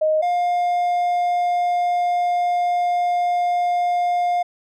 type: tone pair in turn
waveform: sine / triangle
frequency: 622.3 / 707.4 Hz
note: D#5 / F5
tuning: 0 / +22 cents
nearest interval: major second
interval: 222 cents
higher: second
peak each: -15 dBFS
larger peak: neither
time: 0.01-0.22 / 0.22-4.43 s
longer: second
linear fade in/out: 10 ms
effects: none